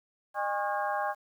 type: harmonic tone with a mistuned harmonic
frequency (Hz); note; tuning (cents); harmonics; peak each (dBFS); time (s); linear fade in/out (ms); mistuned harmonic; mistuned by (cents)
203.2; G#3; -38; 3 / 4 / 5 / 6 / 7 / 8; -35 / -31 / -35 / -43 / -42 / -37; 0.34-1.15; 50; 5; +120
effects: 10-bit